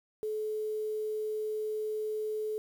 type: tone with quantisation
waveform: sine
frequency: 430 Hz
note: A4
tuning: 40 cents flat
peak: -31 dBFS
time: 0.23-2.58 s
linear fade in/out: 0 ms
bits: 9
effects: none